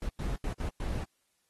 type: noise bursts at uneven times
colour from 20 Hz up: brown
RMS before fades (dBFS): -33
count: 5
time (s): 0.02-0.09 / 0.19-0.36 / 0.44-0.53 / 0.6-0.69 / 0.8-1.04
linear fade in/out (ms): 2
effects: white hiss -75 dBFS RMS until 1.49 s + AAC 32 kbps